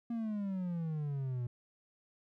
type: exponential sweep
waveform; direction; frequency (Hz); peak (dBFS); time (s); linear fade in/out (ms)
triangle; down; 237.1 to 119.1; -32; 0.1-1.47; 5
effects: none